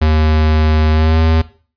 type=tone with pitch glide; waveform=square; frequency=77.78 to 80.29 Hz; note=D#2 to E2; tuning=0 to -45 cents; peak=-10 dBFS; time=0.01-1.42 s; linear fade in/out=10 ms; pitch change=+55 cents; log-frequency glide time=0.92-1.19 s; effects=noise-tail reverb RT60 0.4 s tail -17 dB re dry + resampled to 11025 Hz